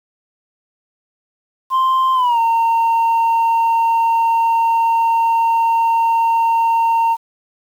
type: tone with pitch glide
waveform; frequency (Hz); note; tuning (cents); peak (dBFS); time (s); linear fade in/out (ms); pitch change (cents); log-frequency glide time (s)
sine; 1046.5 to 916.3; C6 to A#5; 0 to -30; -9; 1.7-7.17; 50; -230; 2.14-2.39
effects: tanh soft clip ceiling -11 dBFS + 7-bit